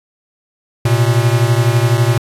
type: beating tone pair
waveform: square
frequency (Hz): 115.1 / 127.1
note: A#2 / C3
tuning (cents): -22 / -50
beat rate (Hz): 12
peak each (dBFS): -13 / -15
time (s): 0.85-2.18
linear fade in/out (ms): 5
effects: resampled to 32000 Hz